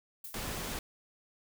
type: noise with exponential decay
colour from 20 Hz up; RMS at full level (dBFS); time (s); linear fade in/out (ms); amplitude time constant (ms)
violet; -41; 0.24-0.59; 5; 74
type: noise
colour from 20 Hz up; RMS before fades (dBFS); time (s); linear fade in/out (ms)
pink; -38; 0.34-0.79; 2
effects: none